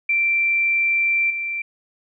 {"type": "tone with level steps", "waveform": "sine", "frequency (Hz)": 2351, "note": "D7", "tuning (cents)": 1, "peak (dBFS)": [-16, -23], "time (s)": [0.09, 1.62], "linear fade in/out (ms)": 5, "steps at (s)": 1.3, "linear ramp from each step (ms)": 5, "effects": []}